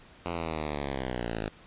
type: linear sweep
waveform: 5% pulse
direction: down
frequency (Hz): 87.3 to 51.91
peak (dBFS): -20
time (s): 0.26-1.49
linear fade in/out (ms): 0
effects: pink hiss -54 dBFS RMS until 1.66 s + resampled to 8000 Hz